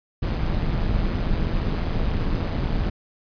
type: noise with amplitude modulation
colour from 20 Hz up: brown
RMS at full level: -20 dBFS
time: 0.22-2.9 s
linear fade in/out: 10 ms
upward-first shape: sine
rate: 169 Hz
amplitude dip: 65%
effects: resampled to 11025 Hz